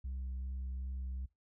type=tone with vibrato; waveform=sine; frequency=64.7 Hz; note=C2; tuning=19 cents flat; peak=-35 dBFS; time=0.04-1.26 s; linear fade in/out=10 ms; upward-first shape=sine; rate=2.6 Hz; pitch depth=14 cents each way; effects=noise-tail reverb RT60 0.2 s tail -23 dB re dry + tanh soft clip ceiling -36 dBFS